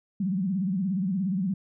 sine tone with vibrato, 188.8 Hz, F#3, 35 cents sharp, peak -24 dBFS, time 0.2-1.54 s, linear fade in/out 5 ms, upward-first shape sine, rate 17 Hz, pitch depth 150 cents each way, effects none

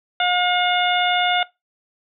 harmonic tone with a mistuned harmonic, 717 Hz, F5, 45 cents sharp, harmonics 1 / 2 / 3 / 4 / 5, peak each -20 / -22 / -25 / -25 / -24 dBFS, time 0.2-1.43 s, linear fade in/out 2 ms, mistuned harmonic 5, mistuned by -17 cents, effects noise-tail reverb RT60 0.2 s tail -20 dB re dry

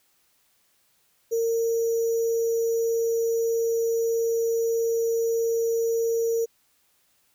sine tone with sample-and-hold, 459.2 Hz, A#4, 26 cents flat, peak -21 dBFS, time 1.31-6.46 s, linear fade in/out 20 ms, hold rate 6300 Hz, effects white hiss -66 dBFS RMS until 7.34 s

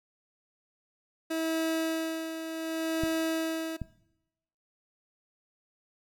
30% pulse tone with tremolo, 323.3 Hz, E4, 34 cents flat, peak -24 dBFS, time 1.3-3.77 s, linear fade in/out 10 ms, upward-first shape sine, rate 0.67 Hz, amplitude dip 60%
clicks, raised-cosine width 5 ms, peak -21 dBFS, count 2, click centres 3.036 / 3.817 s
effects noise-tail reverb RT60 0.9 s tail -20 dB re dry

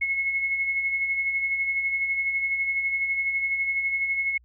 sine tone with tremolo, 2181 Hz, C#7, 29 cents flat, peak -21 dBFS, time 0.01-4.38 s, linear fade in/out 10 ms, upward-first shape sine, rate 12 Hz, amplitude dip 45%, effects added 60 Hz sine -54 dBFS peak until 4.44 s

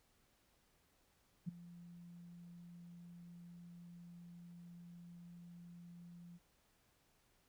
sine tone with ADSR envelope, 173 Hz, F3, 16 cents flat, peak -36 dBFS, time 1.46-6.39 s, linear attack 25 ms, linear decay 11 ms, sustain -17 dB, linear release 33 ms, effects pink hiss -75 dBFS RMS until 7.48 s

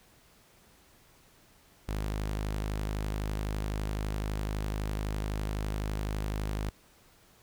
sawtooth tone, 51.91 Hz, G#1, in tune, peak -27 dBFS, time 1.88-6.7 s, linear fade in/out 10 ms, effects pink hiss -61 dBFS RMS until 7.42 s

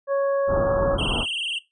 harmonic tone, 554.4 Hz, C#5, in tune, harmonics 1 / 2 / 3, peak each -19 / -30 / -36 dBFS, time 0.07-0.98 s, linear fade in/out 50 ms
pink low-pass noise, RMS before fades -26 dBFS, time 0.47-1.26 s, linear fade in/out 50 ms, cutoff 1400 Hz, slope 96 dB/octave
triangle tone with vibrato, 2960 Hz, F#7, in tune, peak -23 dBFS, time 0.98-1.59 s, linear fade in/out 10 ms, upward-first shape sine, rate 20 Hz, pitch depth 160 cents each way
effects noise-tail reverb RT60 0.2 s tail -17 dB re dry + resampled to 24000 Hz

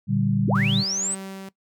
sine chord, G minor, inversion first, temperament equal, 116.54 / 146.83 / 196 Hz, Bb2 / D3 / G3, 0 / 0 / 0 cents, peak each -24 / -24 / -22 dBFS, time 0.07-0.84 s, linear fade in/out 50 ms
sine linear sweep, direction up, 38.89 to 8372 Hz, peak -23 dBFS, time 0.46-1.15 s, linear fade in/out 10 ms
sawtooth tone with tremolo, 192.8 Hz, G3, 28 cents flat, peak -29 dBFS, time 0.55-1.49 s, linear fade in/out 5 ms, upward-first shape sine, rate 1.9 Hz, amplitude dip 25%
effects noise-tail reverb RT60 0.1 s tail -19 dB re dry

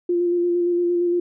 sine tone with vibrato, 349.2 Hz, F4, in tune, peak -17 dBFS, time 0.09-1.2 s, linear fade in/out 5 ms, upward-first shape square, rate 8.7 Hz, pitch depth 15 cents each way, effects none

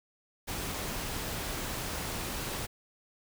pink noise, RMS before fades -36 dBFS, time 0.47-2.67 s, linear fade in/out 20 ms, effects none

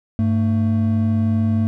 triangle tone pair together, 100.6 / 223.6 Hz, G2 / A3, +45 / +28 cents, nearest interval octave + major second, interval 1383 cents, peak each -16 dBFS, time 0.19-1.67 s, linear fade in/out 0 ms, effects none

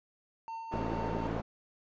triangle tone with tremolo, 906 Hz, A#5, 50 cents flat, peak -35 dBFS, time 0.48-1.27 s, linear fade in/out 0 ms, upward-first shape triangle, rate 4.2 Hz, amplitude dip 40%
white band-pass noise, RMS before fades -38 dBFS, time 0.71-1.42 s, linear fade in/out 20 ms, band 200 to 610 Hz, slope 12 dB/octave
click train, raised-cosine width 3 ms, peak -25 dBFS, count 38, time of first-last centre 0.74-1.4 s, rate 56.1 Hz
effects resampled to 16000 Hz

